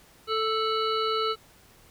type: harmonic tone with a mistuned harmonic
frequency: 440 Hz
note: A4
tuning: in tune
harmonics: 1 / 3 / 5 / 7 / 9 / 10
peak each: -28 / -27 / -41 / -35 / -35 / -39 dBFS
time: 0.27-1.36 s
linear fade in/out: 50 ms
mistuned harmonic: 7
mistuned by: -75 cents
effects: pink hiss -56 dBFS RMS until 1.9 s